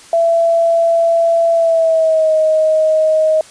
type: tone with pitch glide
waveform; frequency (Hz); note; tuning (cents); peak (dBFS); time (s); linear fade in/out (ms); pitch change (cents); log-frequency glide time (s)
sine; 669 to 627.8; E5 to D#5; +25 to +15; -9; 0.13-3.41; 2; -110; 1.53-2.33
effects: white hiss -40 dBFS RMS until 3.5 s + resampled to 22050 Hz